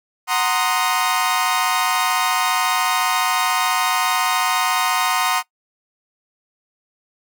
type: chord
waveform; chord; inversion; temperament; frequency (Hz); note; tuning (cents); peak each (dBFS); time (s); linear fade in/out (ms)
sawtooth; C half-diminished seventh; second; equal; 740 / 932.3 / 1046.5 / 1244.5; Gb5 / Bb5 / C6 / Eb6; 0 / 0 / 0 / 0; -19; 0.27-5.43; 50
effects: noise-tail reverb RT60 0.1 s tail -20 dB re dry